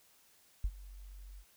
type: tone with ADSR envelope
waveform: sine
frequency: 47.3 Hz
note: F#1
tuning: 39 cents sharp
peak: -27 dBFS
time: 0.64-1.45 s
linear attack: 5 ms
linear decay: 55 ms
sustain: -20 dB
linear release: 71 ms
effects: white hiss -66 dBFS RMS until 1.56 s